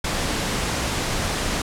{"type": "noise", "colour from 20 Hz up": "pink", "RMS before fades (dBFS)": -24, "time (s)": [0.04, 1.62], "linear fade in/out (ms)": 5, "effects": ["low-pass 9000 Hz 12 dB/octave"]}